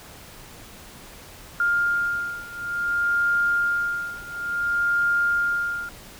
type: beating tone pair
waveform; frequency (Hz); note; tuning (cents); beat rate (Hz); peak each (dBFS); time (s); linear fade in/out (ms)
sine; 1405 / 1405.57; F6 / F6; +10 / +11; 0.57; -25 / -23; 1.6-5.89; 2
effects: pink hiss -44 dBFS RMS until 6.19 s